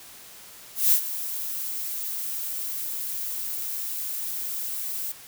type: noise with ADSR envelope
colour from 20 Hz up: violet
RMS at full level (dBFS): -17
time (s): 0.75-5.12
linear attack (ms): 170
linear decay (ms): 82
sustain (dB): -14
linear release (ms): 5
effects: white hiss -46 dBFS RMS until 5.27 s